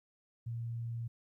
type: tone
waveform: sine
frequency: 116.54 Hz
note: A#2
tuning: in tune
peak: -36 dBFS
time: 0.46-1.08 s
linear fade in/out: 10 ms
effects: 13-bit